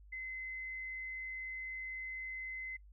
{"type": "tone", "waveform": "sine", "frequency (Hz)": 2051, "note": "C7", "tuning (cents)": -35, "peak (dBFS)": -40, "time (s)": [0.12, 2.77], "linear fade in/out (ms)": 10, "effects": ["noise-tail reverb RT60 0.1 s tail -24 dB re dry", "added 50 Hz sine -55 dBFS peak until 2.92 s"]}